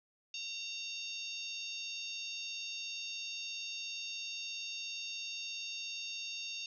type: harmonic tone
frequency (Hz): 917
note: A#5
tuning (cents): -29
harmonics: 3 / 4 / 5 / 6 / 7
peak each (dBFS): -43 / -45 / -47 / -49 / -50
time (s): 0.34-6.66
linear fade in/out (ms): 2
effects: none